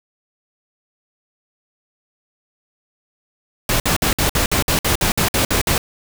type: noise bursts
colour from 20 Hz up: pink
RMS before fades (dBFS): -17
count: 13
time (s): 3.69-5.78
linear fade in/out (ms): 2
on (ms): 110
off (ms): 55
effects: none